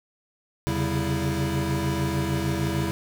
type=tone cluster; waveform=square; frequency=82 / 134.5 / 141.1 / 193.1 / 329.5 Hz; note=E2 / C3 / C#3 / G3 / E4; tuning=-9 / +48 / +31 / -26 / -1 cents; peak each=-32 / -30 / -31 / -32 / -30 dBFS; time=0.67-2.91 s; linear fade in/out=0 ms; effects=none